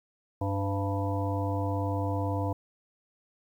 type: harmonic tone with a mistuned harmonic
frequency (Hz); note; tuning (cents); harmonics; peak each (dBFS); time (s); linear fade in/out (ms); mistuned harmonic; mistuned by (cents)
98; G2; 0; 1 / 3 / 5 / 7 / 9 / 10; -29 / -34 / -36 / -37 / -39 / -39; 0.41-2.53; 5; 5; +50
effects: 10-bit